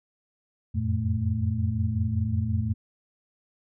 sine tone cluster, 88.1 / 93.6 / 112.4 / 219 Hz, F2 / F#2 / A2 / A3, +16 / +20 / +37 / -8 cents, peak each -28 / -31 / -27 / -31 dBFS, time 0.74-2.74 s, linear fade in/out 20 ms, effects none

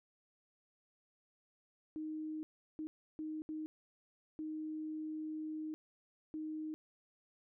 sine tone bursts at uneven times, 310.9 Hz, D#4, 1 cent flat, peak -39 dBFS, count 6, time 1.96-2.43 / 2.79-2.87 / 3.19-3.42 / 3.49-3.66 / 4.39-5.74 / 6.34-6.74 s, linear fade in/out 0 ms, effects none

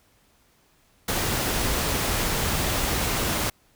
pink noise, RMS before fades -25 dBFS, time 1.08-3.5 s, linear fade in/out 5 ms, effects pink hiss -62 dBFS RMS until 3.75 s

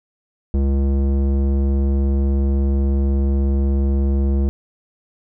square tone with low-pass filter, 68.6 Hz, C#2, 17 cents flat, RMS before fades -17 dBFS, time 0.54-4.49 s, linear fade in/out 0 ms, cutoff 370 Hz, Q 0.99, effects none

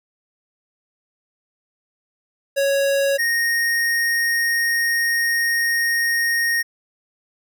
square tone pair in turn, 554.4 / 1858.9 Hz, C#5 / A#6, 0 / -5 cents, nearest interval octave + major sixth, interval 2095 cents, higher second, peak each -17 / -18 dBFS, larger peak first, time 2.56-3.18 / 3.18-6.63 s, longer second, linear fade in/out 20 ms, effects none

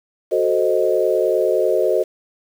sine chord, F# diminished seventh, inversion none, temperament equal, 370 / 440 / 523.3 / 622.3 Hz, F#4 / A4 / C5 / Eb5, 0 / 0 / 0 / 0 cents, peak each -20 dBFS, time 0.31-2.04 s, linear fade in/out 20 ms, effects 7-bit

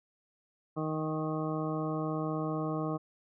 harmonic tone with a mistuned harmonic, 156 Hz, D#3, 5 cents sharp, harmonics 1 / 2 / 3 / 4 / 5 / 7 / 8, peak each -35 / -35 / -39 / -40 / -43 / -41 / -45 dBFS, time 0.76-2.98 s, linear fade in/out 20 ms, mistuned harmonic 1, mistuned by +15 cents, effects none

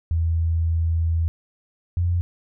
sine tone pair in turn, 82.41 / 87.31 Hz, E2 / F2, 0 / 0 cents, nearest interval minor second, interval 100 cents, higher second, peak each -18 dBFS, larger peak neither, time 0.11-1.28 / 1.97-2.21 s, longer first, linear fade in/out 0 ms, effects none

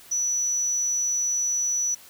sine tone, 5920 Hz, F#8, in tune, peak -22 dBFS, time 0.11-1.95 s, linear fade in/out 10 ms, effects white hiss -49 dBFS RMS until 2.09 s

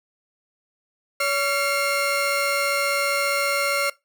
35% pulse tone cluster, 565 / 1375 / 2143 Hz, C#5 / F6 / C7, +33 / -27 / +41 cents, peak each -23 dBFS, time 1.2-3.9 s, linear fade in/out 5 ms, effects noise-tail reverb RT60 0.2 s tail -20 dB re dry

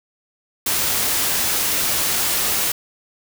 white noise, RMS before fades -20 dBFS, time 0.66-2.72 s, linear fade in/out 5 ms, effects none

